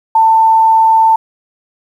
sine tone, 892 Hz, A5, 23 cents sharp, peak -5 dBFS, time 0.15-1.16 s, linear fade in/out 5 ms, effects 7-bit

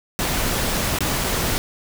pink noise with dropouts, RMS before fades -22 dBFS, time 0.19-1.58 s, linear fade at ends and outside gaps 0 ms, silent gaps 0.987-1.006 / 1.24-1.243 s, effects none

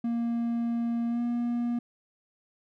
triangle tone with pitch glide, 234 to 238.6 Hz, A#3 to A#3, +7 to +41 cents, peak -24 dBFS, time 0.04-1.79 s, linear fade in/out 5 ms, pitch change +34 cents, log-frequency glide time 1.08-1.21 s, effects none

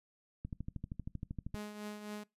click train, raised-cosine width 5 ms, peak -28 dBFS, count 15, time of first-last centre 0.45-1.544 s, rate 12.8 Hz
sawtooth tone with tremolo, 209.4 Hz, G#3, 15 cents sharp, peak -36 dBFS, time 1.54-2.24 s, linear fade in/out 10 ms, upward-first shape triangle, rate 3.8 Hz, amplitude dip 60%
effects noise-tail reverb RT60 0.2 s tail -22 dB re dry + resampled to 32000 Hz

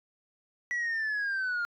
sine linear sweep, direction down, 1955 to 1396.9 Hz, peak -26 dBFS, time 0.71-1.65 s, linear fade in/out 0 ms, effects tanh soft clip ceiling -27 dBFS

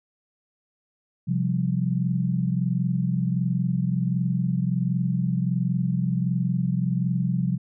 sine chord, C suspended fourth, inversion none, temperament equal, 130.81 / 174.61 / 196 Hz, C3 / F3 / G3, 0 / 0 / 0 cents, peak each -25 / -24 / -29 dBFS, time 1.27-7.58 s, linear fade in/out 20 ms, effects none

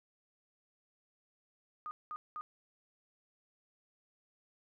sine tone bursts, 1230 Hz, D#6, 20 cents flat, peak -39 dBFS, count 3, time 1.86-2.41 s, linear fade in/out 0 ms, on 50 ms, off 200 ms, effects none

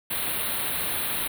white band-stop noise, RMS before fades -28 dBFS, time 0.1-1.28 s, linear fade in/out 10 ms, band 4200 to 9000 Hz, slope 96 dB/octave, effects none

